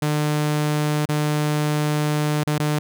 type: tone with dropouts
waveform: sawtooth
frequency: 150 Hz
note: D3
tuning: 37 cents sharp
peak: -15 dBFS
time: 0.02-2.79 s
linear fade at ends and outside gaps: 5 ms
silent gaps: 1.057-1.089 / 2.437-2.47 / 2.583-2.597 s
effects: none

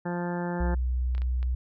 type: harmonic tone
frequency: 175.1 Hz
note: F3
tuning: 5 cents sharp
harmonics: 1 / 2 / 3 / 4 / 5 / 6 / 7 / 8 / 9 / 10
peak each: -30 / -35 / -37 / -42 / -37 / -48 / -49 / -46 / -44 / -45 dBFS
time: 0.05-0.75 s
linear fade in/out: 10 ms
type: tone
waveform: sine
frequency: 62.4 Hz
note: B1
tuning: 19 cents sharp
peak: -24 dBFS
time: 0.6-1.55 s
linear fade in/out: 5 ms
type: clicks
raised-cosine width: 0.3 ms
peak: -29 dBFS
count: 4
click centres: 1.15 / 1.18 / 1.219 / 1.429 s
effects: none

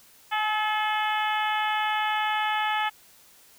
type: harmonic tone with a mistuned harmonic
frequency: 430 Hz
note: A4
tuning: 40 cents flat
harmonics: 2 / 3 / 4 / 5 / 6 / 7 / 8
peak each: -26 / -31 / -31 / -34 / -36 / -35 / -40 dBFS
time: 0.31-2.9 s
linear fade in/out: 20 ms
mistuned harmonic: 2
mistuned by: -16 cents
effects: white hiss -55 dBFS RMS until 3.58 s

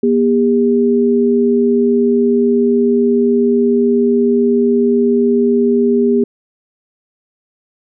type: tone pair together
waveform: sine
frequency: 240 / 403.6 Hz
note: B3 / G#4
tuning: -49 / -49 cents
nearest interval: major sixth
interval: 900 cents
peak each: -12 dBFS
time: 0.03-6.24 s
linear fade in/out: 5 ms
effects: none

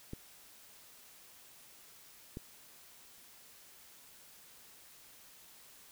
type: clicks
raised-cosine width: 3 ms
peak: -28 dBFS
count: 2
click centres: 0.134 / 2.371 s
effects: white hiss -58 dBFS RMS until 5.91 s

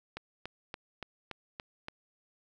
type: click train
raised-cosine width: 0.3 ms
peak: -23 dBFS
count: 7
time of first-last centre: 0.17-1.884 s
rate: 3.5 Hz
effects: none

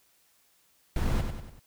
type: noise with echo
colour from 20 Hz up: brown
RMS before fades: -27 dBFS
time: 0.96-1.21 s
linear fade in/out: 2 ms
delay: 96 ms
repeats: 4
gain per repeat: -6 dB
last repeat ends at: 1.594 s
effects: white hiss -66 dBFS RMS until 1.66 s

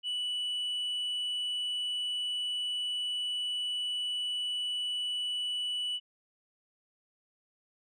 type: tone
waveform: sine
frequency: 2960 Hz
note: F#7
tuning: in tune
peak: -28 dBFS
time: 0.03-6 s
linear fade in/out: 50 ms
effects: tanh soft clip ceiling -30 dBFS

